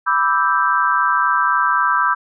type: chord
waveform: sine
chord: E minor seventh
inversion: second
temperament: equal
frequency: 987.8 / 1174.7 / 1318.5 / 1568 Hz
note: B5 / D6 / E6 / G6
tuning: 0 / 0 / 0 / 0 cents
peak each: -19 dBFS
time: 0.06-2.15 s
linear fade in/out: 20 ms
effects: none